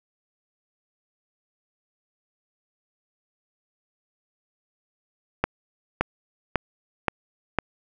accelerating click train, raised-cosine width 0.5 ms, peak -5 dBFS, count 5, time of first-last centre 5.44-7.587 s, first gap 570 ms, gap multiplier 0.96, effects none

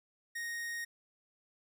45% pulse tone, 1864.7 Hz, A#6, in tune, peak -37 dBFS, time 0.35-0.85 s, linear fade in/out 10 ms, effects none

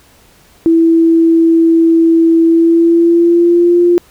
sine tone with pitch glide, 329.6 to 349 Hz, E4 to F4, 0 to -1 cents, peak -5 dBFS, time 0.66-3.98 s, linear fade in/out 0 ms, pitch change +99 cents, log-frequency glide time 2.44-3.81 s, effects pink hiss -46 dBFS RMS until 4.1 s

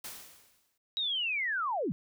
white noise with exponential decay, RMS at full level -40 dBFS, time 0.04-0.78 s, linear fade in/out 5 ms, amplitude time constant 160 ms
sine linear sweep, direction down, 3864 to 137 Hz, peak -29 dBFS, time 0.97-1.92 s, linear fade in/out 0 ms
effects none

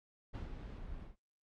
brown noise with ADSR envelope, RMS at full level -40 dBFS, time 0.33-1.16 s, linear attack 22 ms, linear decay 140 ms, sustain -6 dB, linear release 140 ms, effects low-pass 4000 Hz 12 dB/octave + Opus 48 kbps

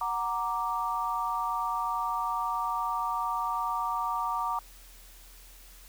sine chord, Gb augmented, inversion none, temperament equal, 740 / 932.3 / 1174.7 Hz, Gb5 / Bb5 / D6, 0 / 0 / 0 cents, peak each -36 / -31 / -31 dBFS, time 0.01-4.59 s, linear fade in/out 2 ms, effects added 41 Hz sine -51 dBFS peak until 5.88 s + white hiss -54 dBFS RMS until 5.88 s

